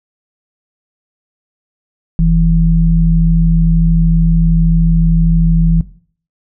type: tone pair together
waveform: sine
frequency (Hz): 43.4 / 164.81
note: F1 / E3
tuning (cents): -10 / 0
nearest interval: octave + major seventh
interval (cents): 2310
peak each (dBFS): -10 / -10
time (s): 2.19-5.81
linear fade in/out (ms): 0
effects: noise-tail reverb RT60 0.5 s tail -17 dB re dry